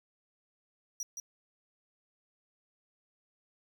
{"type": "tone with echo", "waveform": "square", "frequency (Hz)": 5800, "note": "F#8", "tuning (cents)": -35, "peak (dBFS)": -35, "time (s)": [1, 1.03], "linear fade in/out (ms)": 2, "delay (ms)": 170, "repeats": 1, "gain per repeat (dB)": -4, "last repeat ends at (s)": 1.2, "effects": []}